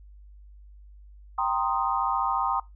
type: chord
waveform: sine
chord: C minor seventh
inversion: second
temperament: equal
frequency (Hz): 784 / 932.3 / 1046.5 / 1244.5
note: G5 / Bb5 / C6 / Eb6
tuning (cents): 0 / 0 / 0 / 0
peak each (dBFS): -29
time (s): 1.38-2.6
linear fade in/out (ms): 5
effects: noise-tail reverb RT60 0.2 s tail -20 dB re dry + added 50 Hz sine -46 dBFS peak until 2.75 s